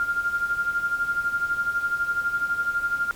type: tone with tremolo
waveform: sine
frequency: 1400 Hz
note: F6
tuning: 4 cents sharp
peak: -19 dBFS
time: 0-3.11 s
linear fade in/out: 0 ms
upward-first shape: sine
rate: 12 Hz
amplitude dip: 70%
effects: pink hiss -45 dBFS RMS until 3.15 s + MP3 96 kbps